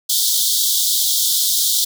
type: high-pass noise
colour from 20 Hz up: pink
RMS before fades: -17 dBFS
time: 0.09-1.85 s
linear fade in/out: 10 ms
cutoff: 3300 Hz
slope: 96 dB/octave
effects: none